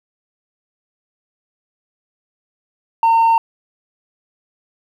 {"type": "tone", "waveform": "sine", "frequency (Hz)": 912, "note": "A#5", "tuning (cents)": -38, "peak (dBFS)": -7, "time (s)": [3.03, 3.38], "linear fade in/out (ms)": 2, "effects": ["tanh soft clip ceiling -9 dBFS", "8-bit"]}